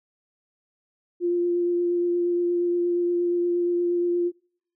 sine tone with vibrato, 349.2 Hz, F4, in tune, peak -20 dBFS, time 1.2-4.32 s, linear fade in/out 50 ms, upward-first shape triangle, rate 8.5 Hz, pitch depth 14 cents each way, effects noise-tail reverb RT60 0.6 s tail -25 dB re dry

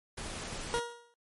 pink noise, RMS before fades -40 dBFS, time 0.17-0.8 s, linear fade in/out 10 ms
20% pulse tone with exponential decay, 474 Hz, A#4, 29 cents sharp, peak -22 dBFS, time 0.74-1.14 s, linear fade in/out 0 ms, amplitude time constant 85 ms
effects MP3 48 kbps

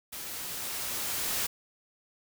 white noise with level ramp, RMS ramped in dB -40 to -30 dBFS, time 0.12-1.47 s, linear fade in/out 10 ms, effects none

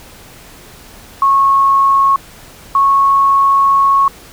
sine tone pair in turn, 1096 / 1101.3 Hz, C#6 / C#6, -20 / -12 cents, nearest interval unison, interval 8 cents, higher second, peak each -7 dBFS, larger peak neither, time 1.22-2.16 / 2.75-4.08 s, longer second, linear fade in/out 2 ms, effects pink hiss -38 dBFS RMS until 4.32 s

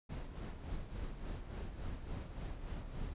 brown noise with tremolo, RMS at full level -41 dBFS, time 0.09-3.14 s, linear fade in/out 10 ms, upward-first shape sine, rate 3.5 Hz, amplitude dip 55%, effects resampled to 8000 Hz

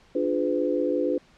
sine chord, D diminished seventh, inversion none, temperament equal with one note detuned, 293.7 / 349.2 / 415.3 / 505.7 Hz, D4 / F4 / Ab4 / Cb5, 0 / 0 / 0 / +41 cents, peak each -27 / -28 / -30 / -26 dBFS, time 0.15-1.18 s, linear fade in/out 5 ms, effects pink hiss -57 dBFS RMS until 1.37 s + low-pass 5000 Hz 12 dB/octave

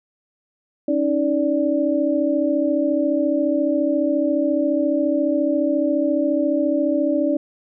sine tone cluster, 278.8 / 313.2 / 583 Hz, C#4 / D#4 / D5, +10 / +11 / -13 cents, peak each -21 dBFS, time 0.88-7.37 s, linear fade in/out 5 ms, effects none

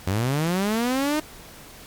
sawtooth linear sweep, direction up, 88.7 to 311.1 Hz, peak -17 dBFS, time 0.07-1.2 s, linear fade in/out 5 ms, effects pink hiss -44 dBFS RMS until 1.86 s + MP3 96 kbps

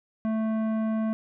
triangle tone with tanh clipping, 220.2 Hz, A3, 2 cents sharp, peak -26 dBFS, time 0.25-1.13 s, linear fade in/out 0 ms, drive 17 dB, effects none

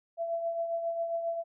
sine tone with tremolo, 671 Hz, E5, 31 cents sharp, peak -27 dBFS, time 0.17-1.44 s, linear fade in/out 50 ms, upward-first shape triangle, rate 7.4 Hz, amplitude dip 55%, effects none

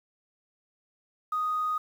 sine tone, 1244.5 Hz, D#6, in tune, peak -25 dBFS, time 1.32-1.78 s, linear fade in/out 5 ms, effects tanh soft clip ceiling -21 dBFS + 9-bit

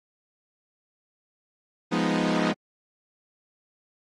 sawtooth chord, F half-diminished seventh, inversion none, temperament equal, 174.61 / 207.7 / 246.9 / 311.1 Hz, F3 / Ab3 / Cb4 / Eb4, 0 / 0 / 0 / 0 cents, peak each -24 dBFS, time 1.91-2.53 s, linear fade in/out 20 ms, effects low-pass 5000 Hz 12 dB/octave + AAC 32 kbps

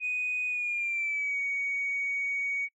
sine tone with pitch glide, 2489 to 2243 Hz, D#7 to C#7, 0 to +20 cents, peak -27 dBFS, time 0-2.69 s, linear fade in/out 50 ms, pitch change -180 cents, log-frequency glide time 0.47-1.39 s, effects noise-tail reverb RT60 0.1 s tail -26 dB re dry + tanh soft clip ceiling -23 dBFS

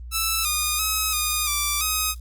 5% pulse tone with pitch steps, 1319 / 1227 / 1278 / 1228 / 1170 / 1260 Hz, E6 / D#6 / D#6 / D#6 / D6 / D#6, +1 / -25 / +46 / -23 / -7 / +21 cents, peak -10 dBFS, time 0.11-2.15 s, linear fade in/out 50 ms, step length 340 ms, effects added 60 Hz sine -34 dBFS peak until 2.2 s + Opus 32 kbps

